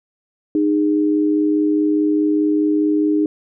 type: tone pair together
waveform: sine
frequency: 306.3 / 411.1 Hz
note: D#4 / G#4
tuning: -27 / -18 cents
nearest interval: perfect fourth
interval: 509 cents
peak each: -14 / -22 dBFS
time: 0.55-3.26 s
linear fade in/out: 2 ms
effects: none